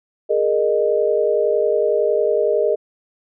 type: chord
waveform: sine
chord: Ab suspended second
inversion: none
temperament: equal with one note detuned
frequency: 415.3 / 466.2 / 615.5 Hz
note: Ab4 / Bb4 / Eb5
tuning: 0 / 0 / -19 cents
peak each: -19 dBFS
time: 0.29-2.76 s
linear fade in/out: 20 ms
effects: none